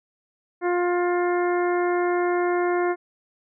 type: harmonic tone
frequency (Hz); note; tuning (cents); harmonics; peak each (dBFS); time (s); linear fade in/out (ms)
353.3; F4; +20; 1 / 2 / 3 / 4 / 5 / 6; -21 / -27 / -31 / -33 / -35 / -37; 0.61-2.96; 50
effects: none